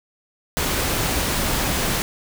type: noise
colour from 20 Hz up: pink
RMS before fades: -22 dBFS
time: 0.57-2.02 s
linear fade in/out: 0 ms
effects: none